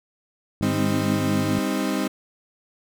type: harmonic tone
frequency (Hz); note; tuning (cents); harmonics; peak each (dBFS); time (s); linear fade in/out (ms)
50.9; G#1; -34; 2 / 3 / 4 / 5 / 6; -28 / -29 / -29 / -31 / -36; 0.61-1.59; 0
type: chord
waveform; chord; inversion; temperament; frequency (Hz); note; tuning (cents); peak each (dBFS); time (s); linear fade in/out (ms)
35% pulse; C minor; second; equal with one note detuned; 199.42 / 261.6 / 311.1; G3 / C4 / Eb4; +30 / 0 / 0; -25; 0.62-2.08; 10
effects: none